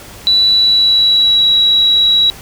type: tone with pitch glide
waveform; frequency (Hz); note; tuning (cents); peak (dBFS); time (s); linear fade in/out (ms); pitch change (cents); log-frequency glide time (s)
sine; 3951 to 3888; B7 to B7; 0 to -28; -7; 0.27-2.3; 0; -28; 0.48-1.5
effects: pink hiss -34 dBFS RMS until 2.41 s